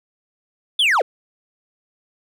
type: linear sweep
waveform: triangle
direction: down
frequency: 3577 to 392 Hz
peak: -12 dBFS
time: 0.79-1.02 s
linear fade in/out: 5 ms
effects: none